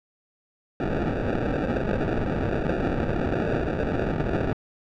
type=noise with sample-and-hold; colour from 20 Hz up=blue; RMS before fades=-25 dBFS; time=0.8-4.53 s; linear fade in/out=2 ms; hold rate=1050 Hz; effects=low-pass 2000 Hz 12 dB/octave